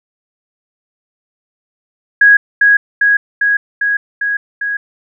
sine tone with echo, 1655 Hz, G#6, 6 cents flat, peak -3 dBFS, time 2.21-2.37 s, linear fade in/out 5 ms, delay 400 ms, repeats 6, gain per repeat -2 dB, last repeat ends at 4.77 s, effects none

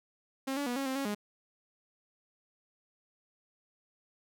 sawtooth tone with pitch steps, 268.1 / 285.4 / 243.7 / 273.7 / 263 / 275.2 / 207.1 Hz, C4 / D4 / B3 / C#4 / C4 / C#4 / G#3, +42 / -49 / -23 / -22 / +9 / -12 / -5 cents, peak -28 dBFS, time 0.47-1.149 s, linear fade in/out 10 ms, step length 97 ms, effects none

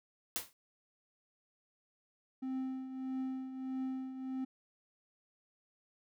white noise with exponential decay, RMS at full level -33 dBFS, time 0.36-0.53 s, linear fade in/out 0 ms, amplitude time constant 35 ms
triangle tone with tremolo, 261.6 Hz, C4, in tune, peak -32 dBFS, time 2.42-4.45 s, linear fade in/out 10 ms, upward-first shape triangle, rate 1.6 Hz, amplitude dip 65%
effects none

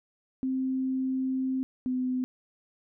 sine tone pair in turn, 261.6 / 254.6 Hz, C4 / C4, 0 / -47 cents, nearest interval unison, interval 47 cents, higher first, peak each -26 dBFS, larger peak neither, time 0.43-1.63 / 1.86-2.24 s, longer first, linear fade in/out 0 ms, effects none

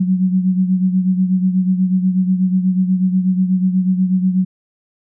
sine beating tone pair, 184.2 / 192.4 Hz, F#3 / G3, -7 / -32 cents, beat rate 8.2 Hz, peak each -13 / -20 dBFS, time 0-4.45 s, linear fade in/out 10 ms, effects none

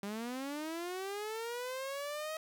sawtooth linear sweep, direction up, 196 to 636 Hz, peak -34 dBFS, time 0.03-2.37 s, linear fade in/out 2 ms, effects 11-bit

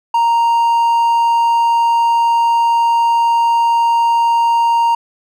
triangle tone, 931 Hz, A#5, 2 cents flat, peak -8 dBFS, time 0.14-4.95 s, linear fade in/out 5 ms, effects none

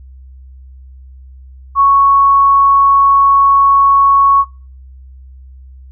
sine tone, 1108.7 Hz, C#6, in tune, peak -5 dBFS, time 1.75-4.45 s, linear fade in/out 50 ms, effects noise-tail reverb RT60 0.4 s tail -25 dB re dry + added 65 Hz sine -33 dBFS peak until 5.91 s

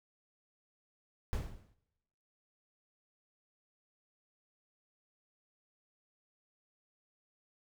brown noise with exponential decay, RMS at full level -31 dBFS, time 1.33-1.74 s, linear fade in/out 0 ms, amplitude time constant 88 ms, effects noise-tail reverb RT60 1.0 s tail -22 dB re dry

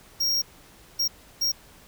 square tone bursts at uneven times, 5588 Hz, F8, in tune, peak -22 dBFS, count 3, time 0.2-0.42 / 0.99-1.08 / 1.41-1.52 s, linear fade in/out 10 ms, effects pink hiss -52 dBFS RMS until 1.87 s

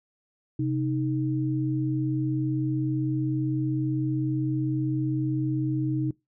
sine tone pair together, 131.05 / 311.1 Hz, C3 / D#4, +3 / 0 cents, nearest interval octave + minor third, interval 1497 cents, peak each -26 / -27 dBFS, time 0.59-6.11 s, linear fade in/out 5 ms, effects noise-tail reverb RT60 0.2 s tail -23 dB re dry

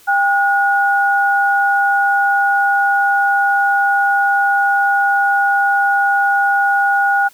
sine tone pair together, 797.8 / 1448 Hz, G5 / F#6, +30 / -38 cents, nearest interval minor seventh, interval 1032 cents, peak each -14 dBFS, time 0.07-7.29 s, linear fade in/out 20 ms, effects white hiss -47 dBFS RMS until 7.33 s

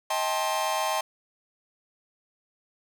45% pulse chord, A half-diminished seventh, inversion second, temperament just, 633.6 / 792 / 880 / 1056 Hz, Eb5 / G5 / A5 / C6, +31 / +18 / 0 / +16 cents, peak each -31 dBFS, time 0.1-1.01 s, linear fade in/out 5 ms, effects none

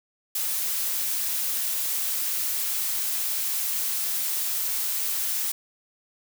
blue noise, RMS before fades -27 dBFS, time 0.35-5.52 s, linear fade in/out 5 ms, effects none

